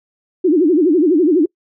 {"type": "tone with vibrato", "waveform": "sine", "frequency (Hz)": 329.6, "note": "E4", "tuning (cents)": 0, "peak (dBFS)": -9, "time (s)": [0.44, 1.46], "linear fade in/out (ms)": 10, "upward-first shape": "sine", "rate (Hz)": 12, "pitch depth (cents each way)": 230, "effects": ["noise-tail reverb RT60 0.1 s tail -26 dB re dry"]}